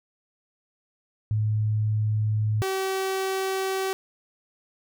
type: tone pair in turn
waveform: sine / sawtooth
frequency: 107.4 / 382.7 Hz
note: A2 / G4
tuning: -41 / -42 cents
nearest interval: octave + minor seventh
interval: 2199 cents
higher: second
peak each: -21 dBFS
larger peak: neither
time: 1.31-2.62 / 2.62-3.93 s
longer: neither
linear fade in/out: 0 ms
effects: none